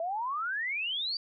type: exponential sweep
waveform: sine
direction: up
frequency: 646 to 4726 Hz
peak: -30 dBFS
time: 0-1.17 s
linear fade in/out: 2 ms
effects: none